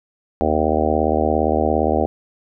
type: harmonic tone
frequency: 77.4 Hz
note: D#2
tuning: 9 cents flat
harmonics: 1 / 3 / 4 / 5 / 6 / 7 / 8 / 9 / 10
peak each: -24 / -24 / -24 / -24 / -24 / -24 / -24 / -24 / -24 dBFS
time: 0.41-2.06 s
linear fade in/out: 0 ms
effects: none